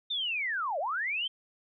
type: linear two-way sweep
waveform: sine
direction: down then up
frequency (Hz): 3665 to 534 to 3192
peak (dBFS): -29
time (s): 0.1-1.28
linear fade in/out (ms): 10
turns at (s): 0.79
effects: none